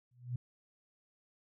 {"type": "tone with exponential growth", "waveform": "sine", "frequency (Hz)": 123.2, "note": "B2", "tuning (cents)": -4, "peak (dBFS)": -31, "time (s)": [0.11, 0.36], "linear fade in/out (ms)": 5, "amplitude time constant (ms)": 53, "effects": []}